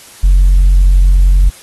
triangle tone with tanh clipping, 45.46 Hz, F#1, 30 cents flat, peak -4 dBFS, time 0.23-1.5 s, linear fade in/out 10 ms, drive 6 dB, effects white hiss -37 dBFS RMS until 1.62 s + AAC 32 kbps

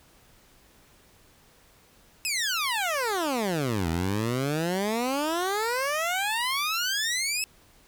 15% pulse exponential two-way sweep, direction down then up, 2637 to 80 to 2637 Hz, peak -19 dBFS, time 2.25-7.44 s, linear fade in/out 0 ms, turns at 3.89 s, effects pink hiss -58 dBFS RMS until 7.87 s

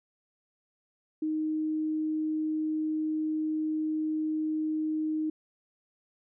sine tone, 311.1 Hz, D#4, in tune, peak -27 dBFS, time 1.22-5.3 s, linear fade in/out 5 ms, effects none

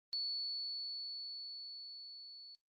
sine tone with level ramp, 4435 Hz, C#8, in tune, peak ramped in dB -35 to -51 dBFS, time 0.13-2.55 s, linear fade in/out 0 ms, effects noise-tail reverb RT60 0.2 s tail -26 dB re dry + Opus 32 kbps

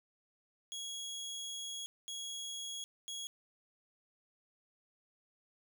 25% pulse tone bursts at uneven times, 3322 Hz, G#7, in tune, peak -37 dBFS, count 3, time 0.72-1.86 / 2.08-2.84 / 3.08-3.27 s, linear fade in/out 0 ms, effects none

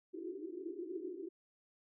white band-pass noise, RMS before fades -44 dBFS, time 0.13-1.29 s, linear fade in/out 20 ms, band 310 to 390 Hz, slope 96 dB/octave, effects none

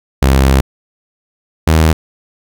sawtooth tone pair in turn, 66.9 / 79.56 Hz, C2 / D#2, +39 / +39 cents, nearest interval minor third, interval 300 cents, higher second, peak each -3 dBFS, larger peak neither, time 0.22-0.61 / 1.67-1.93 s, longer first, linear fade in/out 5 ms, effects none

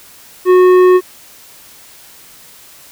sine tone with tanh clipping, 365.7 Hz, F#4, 20 cents flat, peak -6 dBFS, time 0.45-1.01 s, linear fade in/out 50 ms, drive 11 dB, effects white hiss -40 dBFS RMS until 2.91 s

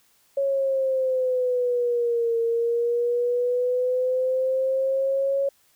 sine exponential two-way sweep, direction down then up, 554.4 to 460 to 554.4 Hz, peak -20 dBFS, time 0.37-5.49 s, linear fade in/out 5 ms, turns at 2.38 s, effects white hiss -62 dBFS RMS until 5.75 s

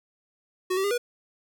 square tone with pitch steps, 369.3 / 384.8 / 405 / 483.9 Hz, F#4 / G4 / G#4 / B4, -3 / -32 / -43 / -35 cents, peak -24 dBFS, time 0.7-0.98 s, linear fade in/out 10 ms, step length 70 ms, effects none

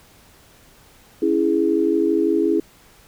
sine chord, C# minor, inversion none, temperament equal, 277.2 / 329.6 / 415.3 Hz, C#4 / E4 / G#4, 0 / 0 / 0 cents, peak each -23 / -18 / -20 dBFS, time 1.22-2.6 s, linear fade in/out 5 ms, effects pink hiss -51 dBFS RMS until 3.07 s

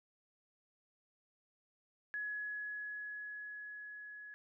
sine tone with level ramp, 1687 Hz, G#6, 27 cents sharp, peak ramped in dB -37 to -48 dBFS, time 2.14-4.34 s, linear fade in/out 0 ms, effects none

